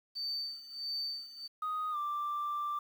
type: tone with tremolo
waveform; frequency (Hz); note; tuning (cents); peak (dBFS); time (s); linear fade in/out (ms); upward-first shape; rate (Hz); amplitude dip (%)
sine; 4571; D8; -48; -32; 0.15-1.48; 20; sine; 1.5; 85
type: tone with pitch glide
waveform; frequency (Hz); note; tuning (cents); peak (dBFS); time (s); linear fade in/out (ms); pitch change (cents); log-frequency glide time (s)
sine; 1247 to 1178.4; D#6 to D6; +3 to +6; -31; 1.62-2.79; 5; -97; 1.91-1.97
effects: tanh soft clip ceiling -30 dBFS + 10-bit